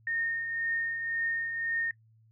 sine tone with tremolo, 1837 Hz, A#6, 26 cents flat, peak -27 dBFS, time 0.07-1.91 s, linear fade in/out 2 ms, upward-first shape triangle, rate 1.9 Hz, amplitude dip 50%, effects noise-tail reverb RT60 0.1 s tail -21 dB re dry + added 111 Hz sine -59 dBFS peak until 2.31 s

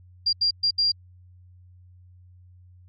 sine tone bursts at uneven times, 4772 Hz, D8, 27 cents sharp, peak -18 dBFS, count 4, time 0.26-0.33 / 0.41-0.51 / 0.63-0.71 / 0.78-0.92 s, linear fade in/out 10 ms, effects added 90 Hz sine -48 dBFS peak until 2.88 s + MP3 48 kbps

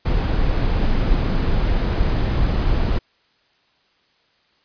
brown noise, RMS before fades -18 dBFS, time 0.05-2.99 s, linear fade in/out 10 ms, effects white hiss -61 dBFS RMS until 4.64 s + resampled to 11025 Hz

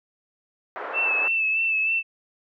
white band-pass noise, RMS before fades -33 dBFS, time 0.76-1.28 s, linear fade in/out 0 ms, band 410 to 1500 Hz, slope 24 dB/octave
sine tone with vibrato, 2637 Hz, E7, in tune, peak -20 dBFS, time 0.93-2.03 s, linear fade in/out 50 ms, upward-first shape sine, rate 3.2 Hz, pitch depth 34 cents each way
effects none

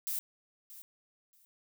violet noise with echo, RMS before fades -35 dBFS, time 0.07-0.19 s, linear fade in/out 0 ms, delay 630 ms, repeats 2, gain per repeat -15 dB, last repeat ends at 1.45 s, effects none

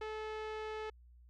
sawtooth tone with low-pass filter, 432.9 Hz, A4, 28 cents flat, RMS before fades -42 dBFS, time 0.01-0.9 s, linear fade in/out 5 ms, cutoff 3000 Hz, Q 0.83, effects added 60 Hz sine -57 dBFS peak until 1.29 s

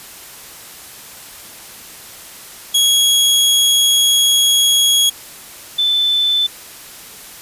sawtooth / sine tone pair in turn, 3322 / 3520 Hz, G#7 / A7, 0 / 0 cents, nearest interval minor second, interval 100 cents, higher second, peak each -7 / -12 dBFS, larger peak first, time 2.74-5.1 / 5.78-6.47 s, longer first, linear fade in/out 10 ms, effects white hiss -36 dBFS RMS until 7.41 s + resampled to 32000 Hz

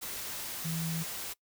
sine tone in noise, 164 Hz, E3, 9 cents flat, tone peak -32 dBFS, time 0.64-1.04 s, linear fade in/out 20 ms, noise white, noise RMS -39 dBFS, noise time 0.01-1.34 s, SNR +4 dB, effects noise-tail reverb RT60 0.1 s tail -22 dB re dry

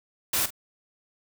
white noise with echo, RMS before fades -25 dBFS, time 0.33-0.46 s, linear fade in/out 5 ms, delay 45 ms, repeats 1, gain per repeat -14 dB, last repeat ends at 0.505 s, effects none

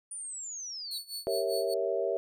sine linear sweep, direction down, 9490 to 3843 Hz, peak -37 dBFS, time 0.11-0.98 s, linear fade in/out 5 ms
sawtooth tone with tremolo, 4438 Hz, C#8, 1 cent sharp, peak -32 dBFS, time 0.91-1.74 s, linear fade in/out 2 ms, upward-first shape sine, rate 5 Hz, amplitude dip 90%
sine chord, G diminished seventh, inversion none, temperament equal, 392 / 466.2 / 554.4 / 659.3 Hz, G4 / Bb4 / Db5 / Fb5, 0 / 0 / 0 / 0 cents, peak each -33 dBFS, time 1.27-2.17 s, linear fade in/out 0 ms
effects none

